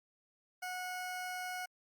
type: tone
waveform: 20% pulse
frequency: 731 Hz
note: F#5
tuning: 21 cents flat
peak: -34 dBFS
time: 0.62-1.66 s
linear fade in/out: 10 ms
effects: Opus 48 kbps